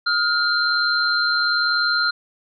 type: tone cluster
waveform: sine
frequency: 1278 / 1419 / 4139 Hz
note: D#6 / F6 / C8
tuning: +46 / +27 / -20 cents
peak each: -28 / -19 / -21 dBFS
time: 0.06-2.11 s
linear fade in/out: 10 ms
effects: none